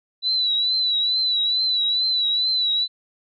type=tone with vibrato; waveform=sine; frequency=3965 Hz; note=B7; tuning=6 cents sharp; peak=-18 dBFS; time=0.22-2.88 s; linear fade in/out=50 ms; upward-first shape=triangle; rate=2.3 Hz; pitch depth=67 cents each way; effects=none